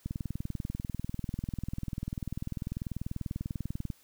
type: click train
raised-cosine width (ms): 5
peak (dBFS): -22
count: 79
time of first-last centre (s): 0.06-3.902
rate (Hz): 20.3
effects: white hiss -63 dBFS RMS until 4.03 s